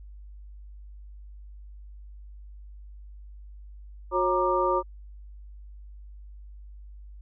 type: tone cluster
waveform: sine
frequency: 362.7 / 546 / 937 / 1188 Hz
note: F#4 / C#5 / A#5 / D6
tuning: -34 / -26 / +9 / +20 cents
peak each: -27 dBFS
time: 4.11-4.83 s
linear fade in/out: 50 ms
effects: added 50 Hz sine -42 dBFS peak until 7.21 s